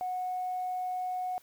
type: tone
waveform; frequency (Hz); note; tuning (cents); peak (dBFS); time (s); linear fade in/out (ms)
sine; 734; F#5; -14; -30; 0.01-1.38; 0
effects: tanh soft clip ceiling -26 dBFS + white hiss -61 dBFS RMS until 1.42 s